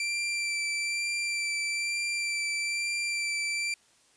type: tone with vibrato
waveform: sawtooth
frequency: 2349 Hz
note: D7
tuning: in tune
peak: -25 dBFS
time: 0-3.74 s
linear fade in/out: 2 ms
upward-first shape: sine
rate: 1.1 Hz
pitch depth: 14 cents each way
effects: white hiss -63 dBFS RMS until 4.16 s + resampled to 22050 Hz